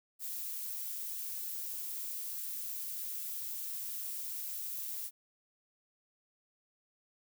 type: noise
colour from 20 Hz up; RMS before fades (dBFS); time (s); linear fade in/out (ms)
violet; -40; 0.19-5.11; 50
effects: none